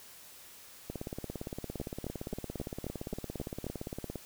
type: two click trains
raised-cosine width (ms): 2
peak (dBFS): -23 / -24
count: 8 / 58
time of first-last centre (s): 1.8-3.667 / 0.9-4.157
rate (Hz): 3.75 / 17.5
effects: white hiss -53 dBFS RMS until 4.25 s